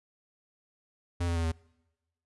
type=tone with pitch steps; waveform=square; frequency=86.7 / 84.92 / 83.17 / 81.46 Hz; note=F2 / F2 / E2 / E2; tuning=-12 / -48 / +16 / -20 cents; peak=-28 dBFS; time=1.2-1.52 s; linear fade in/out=10 ms; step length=80 ms; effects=noise-tail reverb RT60 1.0 s tail -25 dB re dry + resampled to 24000 Hz